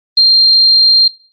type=tone; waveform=sine; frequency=4186 Hz; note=C8; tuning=in tune; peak=-4 dBFS; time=0.17-1.08 s; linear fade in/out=5 ms; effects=noise-tail reverb RT60 0.4 s tail -20 dB re dry + Opus 24 kbps